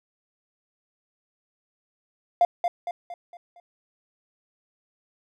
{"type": "tone with echo", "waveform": "triangle", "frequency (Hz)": 698.5, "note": "F5", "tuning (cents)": 0, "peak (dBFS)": -11, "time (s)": [2.41, 2.45], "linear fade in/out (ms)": 2, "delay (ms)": 230, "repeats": 5, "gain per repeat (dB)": -7, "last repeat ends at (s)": 3.6, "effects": ["tanh soft clip ceiling -12 dBFS"]}